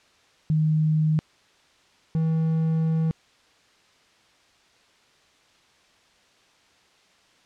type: tone pair in turn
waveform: sine / triangle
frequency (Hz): 155.56 / 160.86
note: D#3 / E3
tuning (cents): 0 / -42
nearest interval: minor second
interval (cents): 58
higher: second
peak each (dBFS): -18 / -18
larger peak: neither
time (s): 0.5-1.19 / 2.15-3.11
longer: second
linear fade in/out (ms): 0
effects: white hiss -59 dBFS RMS until 7.45 s + low-pass 5000 Hz 12 dB/octave